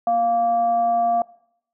sine tone with frequency modulation, 698.5 Hz, F5, in tune, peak -16 dBFS, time 0.07-1.22 s, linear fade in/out 2 ms, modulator 462 Hz, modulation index 0.29, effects noise-tail reverb RT60 0.7 s tail -22 dB re dry

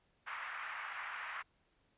pink band-pass noise, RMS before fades -44 dBFS, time 0.26-1.43 s, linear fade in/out 20 ms, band 1100 to 2200 Hz, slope 24 dB/octave, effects pink hiss -75 dBFS RMS until 1.97 s + resampled to 8000 Hz

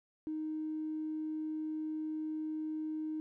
triangle tone with tanh clipping, 311.1 Hz, D#4, in tune, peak -35 dBFS, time 0.27-3.2 s, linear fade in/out 0 ms, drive 4 dB, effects none

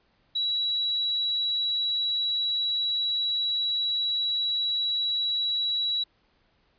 sine tone, 3905 Hz, B7, 20 cents flat, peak -24 dBFS, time 0.35-6.04 s, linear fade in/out 10 ms, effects pink hiss -67 dBFS RMS until 6.78 s + resampled to 11025 Hz

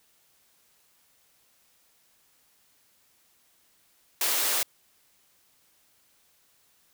white high-pass noise, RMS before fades -26 dBFS, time 4.21-4.63 s, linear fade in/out 2 ms, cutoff 320 Hz, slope 24 dB/octave, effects white hiss -65 dBFS RMS until 6.93 s

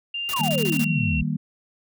sine tone with pitch glide, 2794 to 2727 Hz, F7 to F7, 0 to -42 cents, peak -26 dBFS, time 0.14-1.21 s, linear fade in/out 5 ms, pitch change -42 cents, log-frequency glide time 0.59-1.01 s
white noise bursts, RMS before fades -32 dBFS, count 8, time 0.29-0.844 s, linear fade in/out 0 ms, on 50 ms, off 22 ms
sine exponential sweep, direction down, 1169 to 58.27 Hz, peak -24 dBFS, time 0.33-1.23 s, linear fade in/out 5 ms
sine chord, Eb major, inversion none, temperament equal, 155.56 / 196 / 233.1 Hz, Eb3 / G3 / Bb3, 0 / 0 / 0 cents, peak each -25 / -28 / -28 dBFS, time 0.39-1.37 s, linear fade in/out 10 ms
effects none

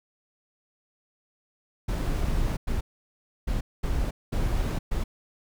brown noise bursts at uneven times, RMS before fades -26 dBFS, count 6, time 1.88-2.57 / 2.67-2.81 / 3.47-3.61 / 3.83-4.11 / 4.32-4.79 / 4.91-5.04 s, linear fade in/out 10 ms, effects none

